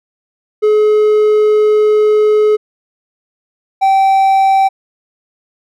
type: tone pair in turn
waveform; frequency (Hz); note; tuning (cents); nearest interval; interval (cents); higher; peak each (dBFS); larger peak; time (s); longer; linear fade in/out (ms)
triangle; 425.3 / 775.1; G#4 / G5; +41 / -20; minor seventh; 1039; second; -5; neither; 0.62-2.57 / 3.81-4.69; first; 20
effects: none